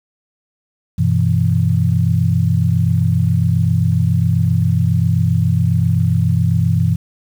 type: chord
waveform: sine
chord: E minor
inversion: first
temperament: equal with one note detuned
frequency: 96.04 / 123.47 / 164.81 Hz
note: G2 / B2 / E3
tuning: -35 / 0 / 0 cents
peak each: -16 dBFS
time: 0.98-6.96 s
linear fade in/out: 10 ms
effects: 7-bit